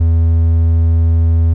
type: tone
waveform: triangle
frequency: 82.41 Hz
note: E2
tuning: in tune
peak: -6 dBFS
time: 0-1.54 s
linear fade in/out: 10 ms
effects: none